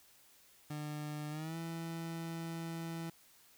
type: tone with pitch glide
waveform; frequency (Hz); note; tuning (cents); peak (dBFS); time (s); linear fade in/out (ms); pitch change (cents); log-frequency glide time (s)
30% pulse; 150 to 165.48; D3 to E3; +37 to +7; -37; 0.7-3.1; 5; +170; 1.3-1.57
effects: white hiss -64 dBFS RMS until 3.57 s